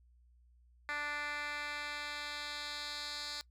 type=tone with band-pass filter sweep; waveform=10% pulse; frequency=293.7 Hz; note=D4; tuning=in tune; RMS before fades=-41 dBFS; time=0.89-3.41 s; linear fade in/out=0 ms; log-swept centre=2000 to 4500 Hz; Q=2; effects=noise-tail reverb RT60 0.1 s tail -21 dB re dry + added 60 Hz sine -62 dBFS peak until 3.5 s